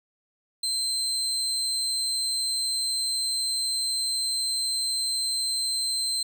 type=tone; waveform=30% pulse; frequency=4116 Hz; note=C8; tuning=29 cents flat; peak=-22 dBFS; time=0.63-6.23 s; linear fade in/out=5 ms; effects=none